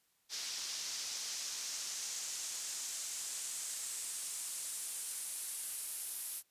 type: noise with band-pass filter sweep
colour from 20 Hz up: pink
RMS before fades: -42 dBFS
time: 0.29-6.43 s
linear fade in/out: 50 ms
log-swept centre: 5200 to 11000 Hz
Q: 2.1
effects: white hiss -75 dBFS RMS until 6.5 s + resampled to 32000 Hz